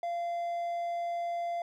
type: tone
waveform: triangle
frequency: 689 Hz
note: F5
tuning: 24 cents flat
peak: -29 dBFS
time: 0.03-1.62 s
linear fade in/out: 2 ms
effects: none